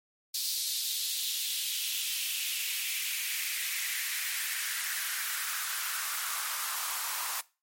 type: noise with high-pass filter sweep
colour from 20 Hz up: white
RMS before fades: -33 dBFS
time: 0.34-7.41 s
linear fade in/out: 5 ms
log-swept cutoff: 4300 to 960 Hz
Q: 2.8
effects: noise-tail reverb RT60 0.3 s tail -20 dB re dry + MP3 64 kbps